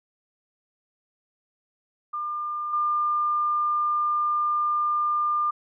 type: tone with level steps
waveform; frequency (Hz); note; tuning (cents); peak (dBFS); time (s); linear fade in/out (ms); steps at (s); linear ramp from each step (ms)
sine; 1200; D6; +37; -27 / -21; 2.13-5.51; 10; 2.73; 5
effects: none